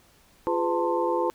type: tone cluster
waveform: sine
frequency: 346 / 414 / 504 / 892 / 1051 Hz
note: F4 / G#4 / B4 / A5 / C6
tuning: -16 / -5 / +35 / +23 / +7 cents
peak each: -27 / -33 / -27 / -28 / -32 dBFS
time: 0.47-1.3 s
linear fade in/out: 0 ms
effects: pink hiss -59 dBFS RMS until 1.34 s